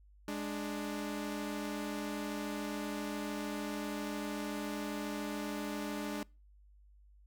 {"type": "tone pair together", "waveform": "sawtooth", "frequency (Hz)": [207.7, 295], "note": ["G#3", "D4"], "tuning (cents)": [0, 8], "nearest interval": "tritone", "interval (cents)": 608, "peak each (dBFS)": [-36, -35], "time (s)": [0.28, 6.23], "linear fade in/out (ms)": 2, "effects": ["noise-tail reverb RT60 0.3 s tail -25 dB re dry", "added 50 Hz sine -58 dBFS peak until 7.26 s"]}